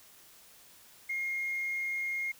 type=tone; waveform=sine; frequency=2138 Hz; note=C7; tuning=37 cents sharp; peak=-30 dBFS; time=1.09-2.32 s; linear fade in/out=10 ms; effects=tanh soft clip ceiling -27 dBFS + white hiss -57 dBFS RMS until 2.39 s